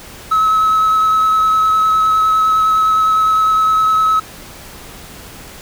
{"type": "tone with vibrato", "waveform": "triangle", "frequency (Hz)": 1289, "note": "E6", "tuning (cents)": -39, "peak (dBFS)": -7, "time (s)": [0.31, 4.2], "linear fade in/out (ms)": 10, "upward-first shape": "triangle", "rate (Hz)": 9.8, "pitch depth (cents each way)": 14, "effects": ["tanh soft clip ceiling -5 dBFS", "pink hiss -35 dBFS RMS until 5.61 s"]}